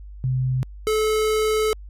sine / square tone pair in turn, 129 / 432.8 Hz, C3 / A4, -24 / -29 cents, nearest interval octave + major sixth, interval 2095 cents, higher second, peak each -19 dBFS, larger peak neither, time 0.24-0.63 / 0.87-1.73 s, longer second, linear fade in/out 0 ms, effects added 50 Hz sine -36 dBFS peak until 1.89 s + resampled to 32000 Hz

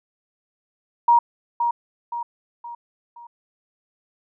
sine tone with echo, 946 Hz, A#5, 25 cents sharp, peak -11 dBFS, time 1.08-1.19 s, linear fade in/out 5 ms, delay 520 ms, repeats 4, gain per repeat -7 dB, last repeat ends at 3.27 s, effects none

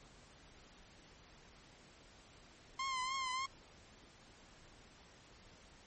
sawtooth tone with vibrato, 1046.5 Hz, C6, in tune, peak -33 dBFS, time 2.79-3.46 s, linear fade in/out 5 ms, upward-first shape triangle, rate 3.4 Hz, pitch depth 68 cents each way, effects pink hiss -61 dBFS RMS until 5.86 s + MP3 32 kbps

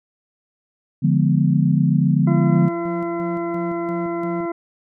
sine chord, D diminished seventh, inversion none, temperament equal, 146.83 / 174.61 / 207.7 / 246.9 Hz, D3 / F3 / Ab3 / Cb4, 0 / 0 / 0 / 0 cents, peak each -17 / -18 / -22 / -22 dBFS, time 1.02-2.69 s, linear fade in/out 20 ms
harmonic tone, 339.5 Hz, F4, 49 cents flat, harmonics 1 / 2 / 3 / 4 / 6, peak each -23 / -29 / -33 / -35 / -39 dBFS, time 2.27-4.52 s, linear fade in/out 5 ms
triangle tone with tremolo, 175.6 Hz, F3, 10 cents sharp, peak -24 dBFS, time 2.51-4.46 s, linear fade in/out 5 ms, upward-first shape square, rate 2.9 Hz, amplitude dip 60%
effects none

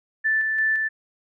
sine tone with tremolo, 1760 Hz, A6, in tune, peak -18 dBFS, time 0.24-0.89 s, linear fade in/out 20 ms, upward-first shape square, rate 2.9 Hz, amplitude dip 30%, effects none

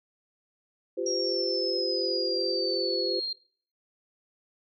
sine chord, F suspended second, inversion none, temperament equal with one note detuned, 349.2 / 392 / 511.3 Hz, F4 / G4 / C5, 0 / 0 / -40 cents, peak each -32 dBFS, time 0.97-3.2 s, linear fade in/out 10 ms
sine exponential sweep, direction down, 5640 to 4186 Hz, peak -29 dBFS, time 1.06-3.33 s, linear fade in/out 5 ms
effects noise-tail reverb RT60 0.5 s tail -22 dB re dry

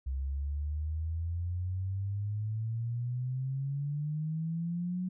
sine exponential sweep, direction up, 65.41 to 185 Hz, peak -31 dBFS, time 0.06-5.09 s, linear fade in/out 10 ms, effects none

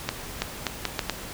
accelerating click train, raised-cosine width 0.2 ms, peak -7 dBFS, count 6, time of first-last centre 0.09-1.097 s, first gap 330 ms, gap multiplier 0.75, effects pink hiss -38 dBFS RMS until 1.33 s

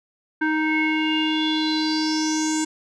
square tone with low-pass filter sweep, 311.8 Hz, D#4, 4 cents sharp, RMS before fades -22 dBFS, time 0.41-2.65 s, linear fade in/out 10 ms, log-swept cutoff 1700 to 7500 Hz, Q 7, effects none

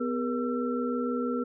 sine tone cluster, 249.5 / 411.4 / 477.6 / 1341 Hz, B3 / G#4 / A#4 / E6, +18 / -16 / +42 / +29 cents, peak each -29 / -36 / -32 / -37 dBFS, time 0-1.44 s, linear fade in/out 10 ms, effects none

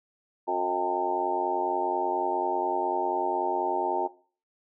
harmonic tone with a mistuned harmonic, 90.2 Hz, F#2, 44 cents flat, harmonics 3 / 4 / 5 / 6 / 7 / 8 / 9 / 10, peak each -41 / -31 / -36 / -41 / -34 / -40 / -30 / -29 dBFS, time 0.47-4.08 s, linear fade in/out 20 ms, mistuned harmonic 9, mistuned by -30 cents, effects noise-tail reverb RT60 0.4 s tail -18 dB re dry

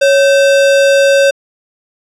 sine tone with sample-and-hold, 554.4 Hz, C#5, in tune, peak -5 dBFS, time 0.01-1.31 s, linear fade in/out 10 ms, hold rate 2100 Hz, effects low-pass 7000 Hz 12 dB/octave

